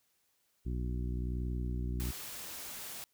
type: harmonic tone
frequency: 61.2 Hz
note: B1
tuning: 15 cents flat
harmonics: 1 / 2 / 3 / 4 / 5 / 6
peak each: -34 / -40 / -44 / -46 / -48 / -50 dBFS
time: 0.65-2.12 s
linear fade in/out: 20 ms
type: noise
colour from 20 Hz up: white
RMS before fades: -44 dBFS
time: 2-3.04 s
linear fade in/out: 0 ms
effects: white hiss -75 dBFS RMS until 3.13 s

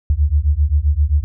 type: beating tone pair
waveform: sine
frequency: 70 / 77.6 Hz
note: C#2 / D#2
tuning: +18 / -4 cents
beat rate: 7.6 Hz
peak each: -15 dBFS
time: 0.1-1.24 s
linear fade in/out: 0 ms
effects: none

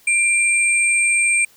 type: tone pair together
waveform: sine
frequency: 2371 / 8443 Hz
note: D7 / C9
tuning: +16 / +15 cents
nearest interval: octave + minor seventh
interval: 2199 cents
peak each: -15 / -19 dBFS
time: 0.07-1.45 s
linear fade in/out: 5 ms
effects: white hiss -52 dBFS RMS until 1.56 s

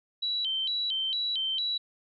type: tone with vibrato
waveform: sine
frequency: 3492 Hz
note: A7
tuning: 14 cents flat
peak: -27 dBFS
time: 0.22-1.78 s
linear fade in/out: 10 ms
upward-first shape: square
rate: 2.2 Hz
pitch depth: 200 cents each way
effects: none

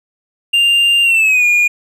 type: tone with pitch glide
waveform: triangle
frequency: 2794 to 2432 Hz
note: F7 to D#7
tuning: 0 to -40 cents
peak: -7 dBFS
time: 0.53-1.68 s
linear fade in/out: 10 ms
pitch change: -240 cents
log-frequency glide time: 1.03-1.45 s
effects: none

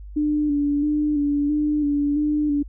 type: tone with vibrato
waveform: sine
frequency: 293.7 Hz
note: D4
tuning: in tune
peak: -18 dBFS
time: 0.16-2.63 s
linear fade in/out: 10 ms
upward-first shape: square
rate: 1.5 Hz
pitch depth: 31 cents each way
effects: added 50 Hz sine -35 dBFS peak until 2.68 s

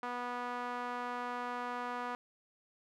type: tone with band-pass filter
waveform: sawtooth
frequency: 244.8 Hz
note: B3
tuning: 15 cents flat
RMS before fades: -39 dBFS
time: 0.03-2.15 s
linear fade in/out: 0 ms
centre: 1100 Hz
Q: 1.8
effects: none

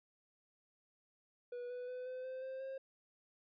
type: tone with pitch steps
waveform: triangle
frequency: 487.6 / 495 / 502.5 / 510.1 / 517.8 / 525.6 / 533.6 Hz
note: B4 / B4 / B4 / C5 / C5 / C5 / C5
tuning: -22 / +4 / +30 / -44 / -18 / +8 / +34 cents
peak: -40 dBFS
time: 1.52-2.78 s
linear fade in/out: 5 ms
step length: 180 ms
effects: resampled to 11025 Hz

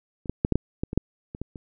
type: clicks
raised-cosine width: 3 ms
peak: -27 / -12 / -7 / -7 / -7 / -13 / -18 / -6 / -22 / -18 / -25 dBFS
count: 11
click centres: 0.258 / 0.296 / 0.449 / 0.523 / 0.556 / 0.835 / 0.931 / 0.976 / 1.349 / 1.416 / 1.558 s
effects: none

